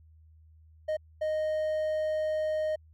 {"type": "tone bursts at uneven times", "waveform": "triangle", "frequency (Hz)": 620, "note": "D#5", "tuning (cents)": -6, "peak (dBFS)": -25, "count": 2, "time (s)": [[0.88, 0.97], [1.21, 2.76]], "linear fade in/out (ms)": 10, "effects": ["added 79 Hz sine -54 dBFS peak until 2.93 s"]}